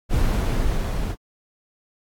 brown noise with level ramp, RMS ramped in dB -18 to -25 dBFS, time 0.09-1.16 s, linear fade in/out 50 ms, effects AAC 64 kbps

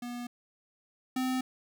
square tone pair in turn, 242.3 / 257.1 Hz, B3 / C4, -33 / -30 cents, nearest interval minor second, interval 103 cents, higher second, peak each -37 / -29 dBFS, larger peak second, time 0.02-0.27 / 1.16-1.41 s, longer neither, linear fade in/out 5 ms, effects none

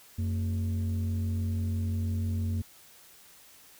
sine tone pair together, 90.7 / 226.1 Hz, F#2 / A3, -34 / +47 cents, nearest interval octave + major third, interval 1581 cents, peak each -26 / -33 dBFS, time 0.18-2.62 s, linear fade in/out 10 ms, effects tanh soft clip ceiling -24 dBFS + white hiss -55 dBFS RMS until 3.79 s

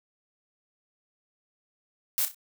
blue noise with echo, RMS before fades -26 dBFS, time 2.18-2.25 s, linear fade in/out 0 ms, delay 32 ms, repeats 3, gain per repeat -9 dB, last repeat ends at 2.346 s, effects none

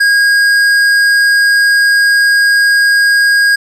sine tone with tanh clipping, 1633 Hz, G#6, 30 cents flat, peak -8 dBFS, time 0-3.56 s, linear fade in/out 10 ms, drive 13 dB, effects none

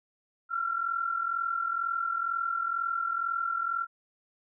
sine tone pair together, 1354.8 / 1396.9 Hz, E6 / F6, +47 / 0 cents, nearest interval minor second, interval 53 cents, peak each -29 / -33 dBFS, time 0.49-3.87 s, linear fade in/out 50 ms, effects none

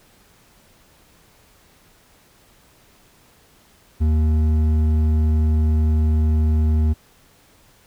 triangle tone with hard clipping, 77.78 Hz, D#2, in tune, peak -16 dBFS, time 4-6.94 s, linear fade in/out 20 ms, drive 11 dB, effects pink hiss -54 dBFS RMS until 7.86 s

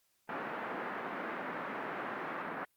white band-pass noise, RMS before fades -40 dBFS, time 0.29-2.65 s, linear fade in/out 2 ms, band 180 to 1700 Hz, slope 24 dB/octave, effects white hiss -75 dBFS RMS until 2.76 s + Opus 48 kbps

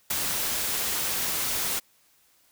white noise with ADSR envelope, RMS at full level -25 dBFS, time 0.1-1.8 s, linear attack 8 ms, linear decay 12 ms, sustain -3 dB, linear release 18 ms, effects white hiss -63 dBFS RMS until 2.51 s

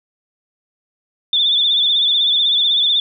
sine tone with vibrato, 3520 Hz, A7, in tune, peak -12 dBFS, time 1.33-3 s, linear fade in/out 2 ms, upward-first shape triangle, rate 16 Hz, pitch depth 77 cents each way, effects none

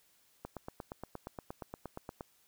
click train, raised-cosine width 1 ms, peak -27 dBFS, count 16, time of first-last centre 0.45-2.208 s, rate 8.53 Hz, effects white hiss -69 dBFS RMS until 2.47 s

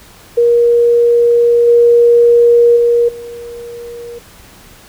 sine tone with level steps, 473.6 Hz, A#4, 27 cents sharp, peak -6 / -4 / -7 / -25 dBFS, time 0.37-4.19 s, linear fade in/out 10 ms, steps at 1.67 / 2.76 / 3.08 s, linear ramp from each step 10 ms, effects pink hiss -40 dBFS RMS until 4.88 s

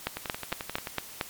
two click trains, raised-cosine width 0.3 ms, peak -17 / -11 dBFS, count 9 / 6, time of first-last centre 0.17-0.872 / 0.07-1.212 s, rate 11.4 / 4.38 Hz, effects white hiss -45 dBFS RMS until 1.29 s + MP3 96 kbps

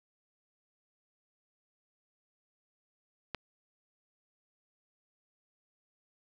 click, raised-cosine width 0.3 ms, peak -19 dBFS, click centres 3.347 s, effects none

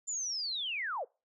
sine linear sweep, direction down, 7250 to 410 Hz, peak -33 dBFS, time 0.07-1.05 s, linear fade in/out 20 ms, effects noise-tail reverb RT60 0.3 s tail -25 dB re dry

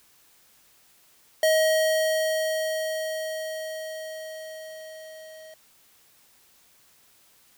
square tone with level ramp, 632 Hz, D#5, 27 cents sharp, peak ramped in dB -18 to -44 dBFS, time 1.43-5.54 s, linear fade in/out 2 ms, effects white hiss -59 dBFS RMS until 7.57 s

